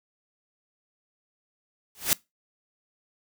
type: noise with exponential growth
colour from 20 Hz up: white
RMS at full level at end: -18 dBFS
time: 1.95-2.13 s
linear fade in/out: 0 ms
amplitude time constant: 39 ms
effects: noise-tail reverb RT60 0.2 s tail -22 dB re dry